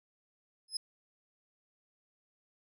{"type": "tone with exponential growth", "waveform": "35% pulse", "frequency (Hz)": 5100, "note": "D#8", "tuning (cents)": 42, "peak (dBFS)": -26, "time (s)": [0.68, 0.77], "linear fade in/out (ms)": 5, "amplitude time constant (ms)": 19, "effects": []}